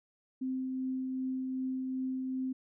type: tone with tremolo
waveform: sine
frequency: 260 Hz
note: C4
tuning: 11 cents flat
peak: -31 dBFS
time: 0.41-2.53 s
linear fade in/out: 10 ms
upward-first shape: triangle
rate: 2.6 Hz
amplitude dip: 25%
effects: none